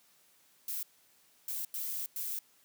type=noise bursts at uneven times; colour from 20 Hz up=violet; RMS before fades=-37 dBFS; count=4; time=0.68-0.83 / 1.48-1.65 / 1.74-2.06 / 2.16-2.39 s; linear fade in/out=2 ms; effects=white hiss -66 dBFS RMS until 2.64 s + high-pass 100 Hz 12 dB/octave